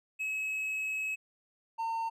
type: tone pair in turn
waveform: triangle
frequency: 2569 / 908.3 Hz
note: E7 / A#5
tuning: -45 / -45 cents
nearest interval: octave + tritone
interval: 1800 cents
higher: first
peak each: -30 / -29 dBFS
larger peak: second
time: 0.19-1.16 / 1.78-2.1 s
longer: first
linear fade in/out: 20 ms
effects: none